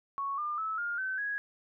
sine tone with pitch steps, 1108.7 / 1202.1 / 1303.3 / 1413.1 / 1532.1 / 1661.2 Hz, C#6 / D6 / E6 / F6 / G6 / G#6, 0 / +40 / -20 / +20 / -40 / 0 cents, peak -31 dBFS, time 0.18-1.38 s, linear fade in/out 0 ms, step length 200 ms, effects none

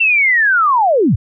sine linear sweep, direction down, 2724 to 73.42 Hz, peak -9 dBFS, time 0-1.16 s, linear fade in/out 10 ms, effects none

